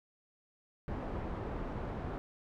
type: low-pass noise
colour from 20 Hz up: pink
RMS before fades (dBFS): -39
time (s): 0.88-2.18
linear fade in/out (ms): 0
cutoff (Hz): 1000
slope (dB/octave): 12
effects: none